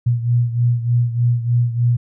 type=beating tone pair; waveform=sine; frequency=119.2 / 122.5 Hz; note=A#2 / B2; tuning=+39 / -14 cents; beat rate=3.3 Hz; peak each=-15 / -20 dBFS; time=0.06-1.97 s; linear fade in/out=10 ms; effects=none